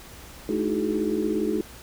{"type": "tone cluster", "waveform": "sine", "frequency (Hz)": [215.5, 305.7, 322.7, 370.4, 423.2], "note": ["A3", "D#4", "E4", "F#4", "G#4"], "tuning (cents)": [-36, -30, -37, 2, 33], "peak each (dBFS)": -29, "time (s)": [0.49, 1.61], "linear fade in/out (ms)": 2, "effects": ["added 60 Hz sine -49 dBFS peak until 1.82 s", "pink hiss -45 dBFS RMS until 1.82 s"]}